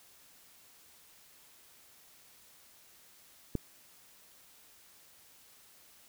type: click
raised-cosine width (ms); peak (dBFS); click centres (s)
3; -18; 3.553
effects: white hiss -60 dBFS RMS until 6.08 s